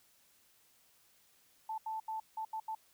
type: tone bursts at uneven times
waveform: sine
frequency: 880 Hz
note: A5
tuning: in tune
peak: -36 dBFS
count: 6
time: 1.69-1.78 / 1.86-2 / 2.08-2.2 / 2.37-2.45 / 2.53-2.6 / 2.68-2.75 s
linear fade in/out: 5 ms
effects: white hiss -68 dBFS RMS until 2.93 s